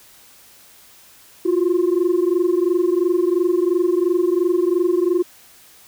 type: tone pair together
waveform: sine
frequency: 342.6 / 365.5 Hz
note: F4 / F#4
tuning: -33 / -21 cents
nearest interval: minor second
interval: 112 cents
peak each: -16 dBFS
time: 1.45-5.23 s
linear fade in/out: 10 ms
effects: tanh soft clip ceiling -11 dBFS + white hiss -48 dBFS RMS until 5.87 s